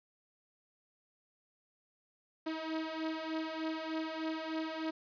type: beating tone pair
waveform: sawtooth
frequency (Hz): 316.7 / 320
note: D#4 / D#4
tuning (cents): +31 / +49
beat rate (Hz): 3.3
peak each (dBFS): -36 / -34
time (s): 2.46-4.91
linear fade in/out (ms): 10
effects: resampled to 11025 Hz + 10-bit